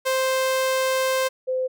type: tone pair in turn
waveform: sawtooth / sine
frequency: 523.3 / 514.9 Hz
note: C5 / C5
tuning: 0 / -28 cents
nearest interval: unison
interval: 28 cents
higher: first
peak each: -16 / -21 dBFS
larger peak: first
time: 0.05-1.29 / 1.47-1.68 s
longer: first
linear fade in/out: 20 ms
effects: none